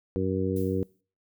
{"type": "harmonic tone", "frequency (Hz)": 94.5, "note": "F#2", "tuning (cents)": 37, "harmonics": [1, 2, 3, 4, 5], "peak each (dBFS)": [-31, -31, -31, -31, -31], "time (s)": [0.16, 0.83], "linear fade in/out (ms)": 0}
{"type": "noise with exponential decay", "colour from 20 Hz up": "violet", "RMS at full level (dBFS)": -43, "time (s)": [0.56, 1.01], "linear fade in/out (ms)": 5, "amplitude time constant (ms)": 97}
{"effects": ["noise-tail reverb RT60 0.4 s tail -26 dB re dry"]}